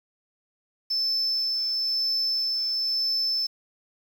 sine tone with tremolo, 5274 Hz, E8, in tune, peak -21 dBFS, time 0.9-3.47 s, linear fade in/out 10 ms, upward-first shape sine, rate 1 Hz, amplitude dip 25%, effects tanh soft clip ceiling -19 dBFS + 8-bit

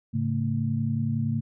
sine tone cluster, 108.6 / 139.4 / 225.1 Hz, A2 / C#3 / A3, -22 / +10 / +40 cents, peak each -28 dBFS, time 0.13-1.41 s, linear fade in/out 20 ms, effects none

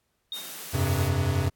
sine tone with exponential decay, 3700 Hz, A#7, 14 cents flat, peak -29 dBFS, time 0.32-0.66 s, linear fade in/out 1 ms, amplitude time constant 72 ms
white high-pass noise, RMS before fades -39 dBFS, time 0.32-1.11 s, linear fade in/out 50 ms, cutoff 150 Hz, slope 96 dB/octave
square chord, F suspended second, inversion none, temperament equal with one note detuned, 87.31 / 98 / 132.95 Hz, F2 / G2 / C3, 0 / 0 / +28 cents, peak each -28 dBFS, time 0.73-1.5 s, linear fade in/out 20 ms
effects pink hiss -74 dBFS RMS until 1.55 s + AAC 64 kbps

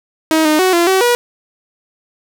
sawtooth tone with pitch steps, 317.6 / 306.9 / 372.3 / 342.7 / 379.9 / 483.1 Hz, D#4 / D#4 / F#4 / F4 / F#4 / B4, +36 / -24 / +11 / -33 / +46 / -38 cents, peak -6 dBFS, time 0.31-1.15 s, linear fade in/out 0 ms, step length 140 ms, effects none

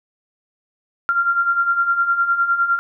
sine beating tone pair, 1377 / 1386.8 Hz, F6 / F6, -25 / -13 cents, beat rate 9.8 Hz, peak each -22 / -16 dBFS, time 1.09-2.79 s, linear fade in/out 0 ms, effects none

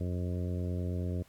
harmonic tone, 89.3 Hz, F2, 39 cents sharp, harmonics 1 / 2 / 3 / 4 / 5 / 6 / 7, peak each -32 / -38 / -42 / -44 / -46 / -48 / -49 dBFS, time 0-1.23 s, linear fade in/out 10 ms, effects pink hiss -64 dBFS RMS until 1.28 s + AAC 64 kbps

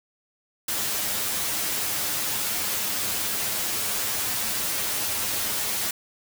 white noise with comb filter, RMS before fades -27 dBFS, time 0.68-5.91 s, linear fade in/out 5 ms, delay 9.6 ms, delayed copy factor +0.8, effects none

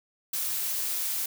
blue noise, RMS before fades -30 dBFS, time 0.33-1.26 s, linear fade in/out 5 ms, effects none

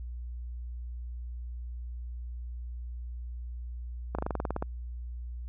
slowing click train, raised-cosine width 1 ms, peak -17 dBFS, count 11, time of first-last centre 4.15-4.625 s, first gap 36 ms, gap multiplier 1.06, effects added 60 Hz sine -36 dBFS peak until 5.48 s

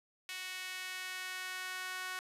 sawtooth tone with high-pass filter sweep, 370 Hz, F#4, in tune, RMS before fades -42 dBFS, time 0.29-2.19 s, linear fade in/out 0 ms, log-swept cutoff 2300 to 1400 Hz, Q 1.7, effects resampled to 32000 Hz

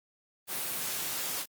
white high-pass noise, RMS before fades -34 dBFS, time 0.47-1.46 s, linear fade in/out 50 ms, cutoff 110 Hz, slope 48 dB/octave, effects Opus 32 kbps

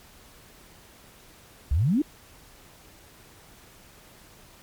sine exponential sweep, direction up, 61.3 to 329.6 Hz, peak -19 dBFS, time 1.71-2.02 s, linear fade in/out 5 ms, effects pink hiss -52 dBFS RMS until 4.62 s + MP3 96 kbps

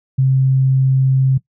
sine tone, 132.6 Hz, C3, 23 cents sharp, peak -10 dBFS, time 0.18-1.38 s, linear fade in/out 10 ms, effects noise-tail reverb RT60 0.1 s tail -18 dB re dry

